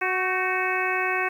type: harmonic tone with a mistuned harmonic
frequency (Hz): 370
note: F#4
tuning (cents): 0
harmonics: 1 / 2 / 3 / 4 / 5 / 6 / 7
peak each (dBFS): -30 / -30 / -30 / -30 / -30 / -30 / -30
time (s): 0.01-1.29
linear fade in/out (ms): 10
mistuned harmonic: 4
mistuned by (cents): +58
effects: 9-bit